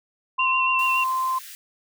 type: tone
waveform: sine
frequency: 1040 Hz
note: C6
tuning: 11 cents flat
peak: -21 dBFS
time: 0.38-1.39 s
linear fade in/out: 10 ms
type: tone with vibrato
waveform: sine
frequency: 2734 Hz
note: F7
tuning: 37 cents flat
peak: -21 dBFS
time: 0.39-1.04 s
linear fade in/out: 5 ms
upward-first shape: sine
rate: 7.1 Hz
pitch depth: 25 cents each way
type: high-pass noise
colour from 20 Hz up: white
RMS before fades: -41 dBFS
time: 0.79-1.55 s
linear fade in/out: 0 ms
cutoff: 1500 Hz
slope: 48 dB/octave
effects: none